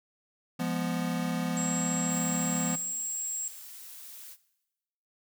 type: chord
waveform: square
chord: F diminished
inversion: none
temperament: equal with one note detuned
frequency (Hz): 173.11 / 207.7 / 246.9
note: F3 / Ab3 / Cb4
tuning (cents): -15 / 0 / 0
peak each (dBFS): -33 / -37 / -33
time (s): 0.59-2.76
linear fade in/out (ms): 10
type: tone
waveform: sine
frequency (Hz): 7610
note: A#8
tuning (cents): +35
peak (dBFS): -32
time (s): 1.57-3.48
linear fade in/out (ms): 0
type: noise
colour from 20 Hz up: blue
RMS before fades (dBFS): -46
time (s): 2.08-4.37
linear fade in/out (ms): 50
effects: noise-tail reverb RT60 1.0 s tail -18 dB re dry